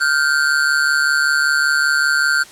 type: ring-modulated tone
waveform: square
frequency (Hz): 1480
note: F#6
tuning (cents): 0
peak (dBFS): -11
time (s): 0-2.44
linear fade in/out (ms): 20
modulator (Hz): 72.6
effects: white hiss -41 dBFS RMS until 2.51 s + low-pass 9000 Hz 12 dB/octave